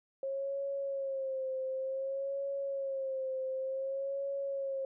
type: tone with vibrato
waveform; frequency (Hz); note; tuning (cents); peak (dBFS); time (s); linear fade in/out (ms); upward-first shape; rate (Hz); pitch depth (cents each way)
sine; 539; C#5; -49; -33; 0.23-4.85; 2; sine; 0.55; 50
effects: none